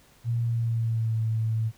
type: tone with pitch glide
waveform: sine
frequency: 117.4 to 111.52 Hz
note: A#2 to A2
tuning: +13 to +24 cents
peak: -23 dBFS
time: 0.24-1.72 s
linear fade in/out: 50 ms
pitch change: -89 cents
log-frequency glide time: 0.4-1.21 s
effects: pink hiss -58 dBFS RMS until 1.77 s